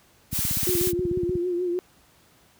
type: noise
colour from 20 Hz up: blue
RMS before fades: -26 dBFS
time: 0.31-0.93 s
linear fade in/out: 50 ms
type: click train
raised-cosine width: 5 ms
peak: -17 dBFS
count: 18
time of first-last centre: 0.33-1.354 s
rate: 16.6 Hz
type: tone with vibrato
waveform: sine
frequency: 355.2 Hz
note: F4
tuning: 29 cents sharp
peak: -23 dBFS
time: 0.67-1.79 s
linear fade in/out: 0 ms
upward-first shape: triangle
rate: 6.5 Hz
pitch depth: 64 cents each way
effects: pink hiss -58 dBFS RMS until 2.59 s + high-pass 60 Hz 12 dB/octave